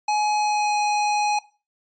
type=tone with pitch glide; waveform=square; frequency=842 to 834.3 Hz; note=G#5 to G#5; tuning=+24 to +8 cents; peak=-20 dBFS; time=0.08-1.39 s; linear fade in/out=5 ms; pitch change=-16 cents; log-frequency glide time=0.38-0.77 s; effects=noise-tail reverb RT60 0.3 s tail -17 dB re dry + resampled to 16000 Hz